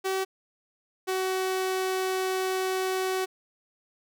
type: tone pair in turn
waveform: sawtooth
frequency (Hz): 381.3 / 375.8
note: G4 / F#4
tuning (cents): -48 / +27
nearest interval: unison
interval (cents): 25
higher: first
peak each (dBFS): -22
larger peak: neither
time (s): 0.04-0.25 / 1.07-3.26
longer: second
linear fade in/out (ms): 20
effects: none